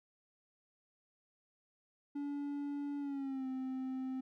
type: tone with pitch glide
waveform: triangle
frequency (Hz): 286.2 to 260.9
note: D4 to C4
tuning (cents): -45 to -5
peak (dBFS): -35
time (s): 2.15-4.21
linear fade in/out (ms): 10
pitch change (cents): -160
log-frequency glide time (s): 2.99-3.47
effects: none